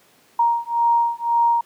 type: beating tone pair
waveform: sine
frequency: 936 / 937.9 Hz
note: A#5 / A#5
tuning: +7 / +10 cents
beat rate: 1.9 Hz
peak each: -19 dBFS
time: 0.39-1.61 s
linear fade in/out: 5 ms
effects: pink hiss -55 dBFS RMS until 1.65 s + high-pass 200 Hz 12 dB/octave